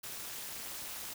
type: noise with amplitude modulation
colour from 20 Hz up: white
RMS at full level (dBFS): -39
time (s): 0.03-1.14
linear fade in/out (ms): 10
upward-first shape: sine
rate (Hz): 243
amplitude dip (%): 90
effects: none